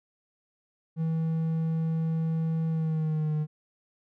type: tone with pitch glide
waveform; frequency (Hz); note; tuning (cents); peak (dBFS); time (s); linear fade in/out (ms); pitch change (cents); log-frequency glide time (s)
triangle; 161.8 to 152.72; E3 to D#3; -32 to -32; -23; 0.96-3.47; 50; -100; 2.69-3.35
effects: none